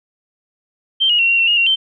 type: tone with pitch steps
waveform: sine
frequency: 3138 / 2885 / 2732 / 2754 / 2713 / 2857 / 2750 / 3111 Hz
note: G7 / F#7 / F7 / F7 / E7 / F7 / F7 / G7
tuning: +1 / -44 / -39 / -25 / +49 / +39 / -27 / -14 cents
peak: -11 dBFS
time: 1-1.76 s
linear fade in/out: 20 ms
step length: 95 ms
effects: none